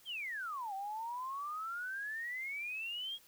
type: exponential two-way sweep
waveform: sine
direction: down then up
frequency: 3322 to 764 to 3322 Hz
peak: -38 dBFS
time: 0.05-3.19 s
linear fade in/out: 50 ms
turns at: 0.74 s
effects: white hiss -63 dBFS RMS until 3.27 s